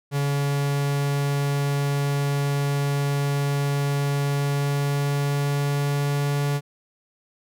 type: tone with pitch glide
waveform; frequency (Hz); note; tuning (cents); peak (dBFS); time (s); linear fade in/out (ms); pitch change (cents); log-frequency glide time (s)
45% pulse; 141.7 to 143.18; C#3 to D3; +38 to -44; -21; 0.11-6.61; 50; +18; 4.3-6.45
effects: none